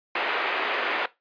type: band-pass noise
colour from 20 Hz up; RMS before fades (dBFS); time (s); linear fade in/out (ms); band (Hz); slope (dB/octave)
white; -27; 0.15-1.06; 5; 350 to 2600; 24
effects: noise-tail reverb RT60 0.2 s tail -18 dB re dry + resampled to 11025 Hz